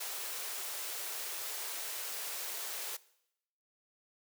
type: high-pass noise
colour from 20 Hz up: white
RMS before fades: -40 dBFS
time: 0-2.97 s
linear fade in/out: 10 ms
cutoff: 360 Hz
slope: 48 dB/octave
effects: noise-tail reverb RT60 0.8 s tail -20 dB re dry